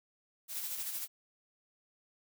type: noise with tremolo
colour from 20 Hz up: blue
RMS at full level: -37 dBFS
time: 0.48-1.08 s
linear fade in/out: 50 ms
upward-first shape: sine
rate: 13 Hz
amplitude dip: 45%
effects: none